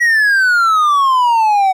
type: exponential sweep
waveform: triangle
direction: down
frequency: 1933 to 747 Hz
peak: -7 dBFS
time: 0-1.73 s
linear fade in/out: 20 ms
effects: none